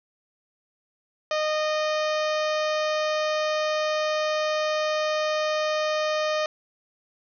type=harmonic tone; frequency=615 Hz; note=D#5; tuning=20 cents flat; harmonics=1 / 2 / 3 / 4 / 5 / 6 / 7 / 8 / 9 / 10; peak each=-24 / -30 / -34 / -36 / -38 / -40 / -41 / -42 / -43 / -44 dBFS; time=1.31-6.46 s; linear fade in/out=2 ms; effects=none